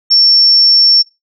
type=tone; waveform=sine; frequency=5440 Hz; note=F8; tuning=46 cents flat; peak=-4 dBFS; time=0.1-1.03 s; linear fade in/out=20 ms; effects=noise-tail reverb RT60 0.2 s tail -20 dB re dry